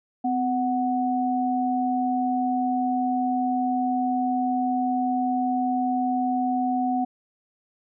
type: tone pair together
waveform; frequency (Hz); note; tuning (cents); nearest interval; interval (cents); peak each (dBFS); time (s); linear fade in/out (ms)
sine; 255.1 / 740; C4 / F#5; -44 / 0; octave + tritone; 1844; -24; 0.24-7.05; 10
effects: none